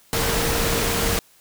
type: tone in noise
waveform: sine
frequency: 461.9 Hz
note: A#4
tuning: 16 cents flat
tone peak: -28 dBFS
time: 0.13-1.19 s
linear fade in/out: 0 ms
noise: pink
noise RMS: -22 dBFS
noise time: 0.13-1.19 s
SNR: -9 dB
effects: white hiss -55 dBFS RMS until 1.4 s